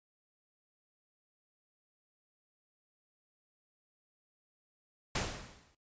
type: noise with exponential decay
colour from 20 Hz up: pink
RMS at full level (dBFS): -31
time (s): 5.15-5.75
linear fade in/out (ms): 5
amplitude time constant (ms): 130
effects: noise-tail reverb RT60 0.1 s tail -18 dB re dry + resampled to 16000 Hz